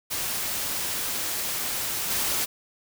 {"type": "noise with level steps", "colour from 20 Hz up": "white", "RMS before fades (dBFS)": [-29, -26], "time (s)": [0.1, 2.46], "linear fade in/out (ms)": 20, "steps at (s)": 2.1, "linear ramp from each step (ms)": 5, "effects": []}